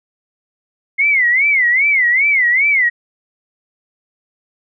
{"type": "tone with vibrato", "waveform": "sine", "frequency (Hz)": 2102, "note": "C7", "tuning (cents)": 7, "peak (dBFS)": -10, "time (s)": [0.98, 2.9], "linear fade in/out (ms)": 20, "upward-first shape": "sine", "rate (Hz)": 2.5, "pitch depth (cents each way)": 180, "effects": []}